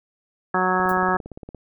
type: harmonic tone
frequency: 184.5 Hz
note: F#3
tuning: 5 cents flat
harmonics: 1 / 2 / 3 / 4 / 5 / 6 / 7 / 8 / 9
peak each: -27 / -26 / -31 / -25 / -26 / -27 / -25 / -36 / -26 dBFS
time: 0.54-1.17 s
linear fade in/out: 5 ms
type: click train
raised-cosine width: 2 ms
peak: -23 dBFS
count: 14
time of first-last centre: 0.8-1.547 s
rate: 17.4 Hz
type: noise with exponential decay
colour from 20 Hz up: violet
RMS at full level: -33 dBFS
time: 0.89-0.99 s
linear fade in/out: 2 ms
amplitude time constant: 20 ms
effects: none